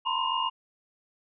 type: tone cluster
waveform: sine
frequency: 921 / 1006 / 1054 / 2839 Hz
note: A#5 / B5 / C6 / F7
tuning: -21 / +32 / +12 / +28 cents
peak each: -31 dBFS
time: 0.05-0.5 s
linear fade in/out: 20 ms
effects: none

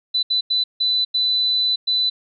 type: tone bursts at uneven times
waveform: sine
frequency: 3996 Hz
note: B7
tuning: 20 cents sharp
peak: -16 dBFS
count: 6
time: 0.14-0.23 / 0.3-0.41 / 0.5-0.64 / 0.8-1.05 / 1.14-1.76 / 1.87-2.1 s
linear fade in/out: 10 ms
effects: none

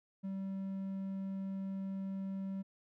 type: tone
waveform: triangle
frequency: 193.2 Hz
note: G3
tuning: 25 cents flat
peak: -35 dBFS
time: 0.23-2.63 s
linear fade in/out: 20 ms
effects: none

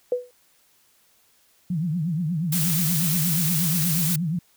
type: tone with exponential decay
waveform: sine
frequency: 493.9 Hz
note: B4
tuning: in tune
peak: -16 dBFS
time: 0.12-0.31 s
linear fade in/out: 2 ms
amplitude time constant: 41 ms
type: tone with vibrato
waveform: sine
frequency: 165.1 Hz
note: E3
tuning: 3 cents sharp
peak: -22 dBFS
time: 1.7-4.39 s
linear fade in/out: 5 ms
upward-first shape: triangle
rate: 8.4 Hz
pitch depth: 220 cents each way
type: noise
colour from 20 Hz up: blue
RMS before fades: -25 dBFS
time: 2.52-4.16 s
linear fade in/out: 5 ms
effects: white hiss -61 dBFS RMS until 4.56 s

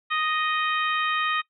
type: harmonic tone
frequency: 622.3 Hz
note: D#5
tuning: in tune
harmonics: 2 / 3 / 4 / 5 / 6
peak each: -25 / -29 / -31 / -33 / -35 dBFS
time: 0.1-1.42 s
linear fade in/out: 20 ms
effects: noise-tail reverb RT60 0.1 s tail -20 dB re dry

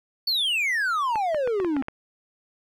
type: exponential sweep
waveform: triangle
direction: down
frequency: 4550 to 257.8 Hz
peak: -20 dBFS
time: 0.27-1.82 s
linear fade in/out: 5 ms
type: clicks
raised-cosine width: 0.5 ms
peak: -17 dBFS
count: 8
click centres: 1.157 / 1.346 / 1.475 / 1.601 / 1.647 / 1.766 / 1.824 / 1.884 s
effects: none

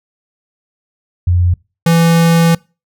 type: tone pair in turn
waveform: sine / square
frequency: 88.4 / 166.88 Hz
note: F2 / E3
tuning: +22 / +22 cents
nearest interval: major seventh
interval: 1100 cents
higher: second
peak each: -8 dBFS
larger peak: neither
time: 1.27-1.54 / 1.86-2.55 s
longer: second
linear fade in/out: 5 ms
effects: noise-tail reverb RT60 0.3 s tail -25 dB re dry

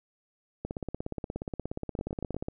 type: two click trains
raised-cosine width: 2 ms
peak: -20 / -21 dBFS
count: 32 / 4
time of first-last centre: 0.65-2.484 / 1.99-2.345 s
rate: 16.9 / 8.46 Hz
effects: none

